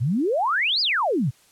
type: exponential two-way sweep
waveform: sine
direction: up then down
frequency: 107.3 to 5130 to 107.3 Hz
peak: -19 dBFS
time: 0-1.31 s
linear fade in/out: 20 ms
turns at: 0.81 s
effects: white hiss -57 dBFS RMS until 1.51 s + low-pass 11000 Hz 12 dB/octave